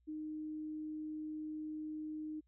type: tone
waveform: sine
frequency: 308.2 Hz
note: D#4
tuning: 16 cents flat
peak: -40 dBFS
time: 0.07-2.41 s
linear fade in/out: 20 ms
effects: added 60 Hz sine -70 dBFS peak until 2.47 s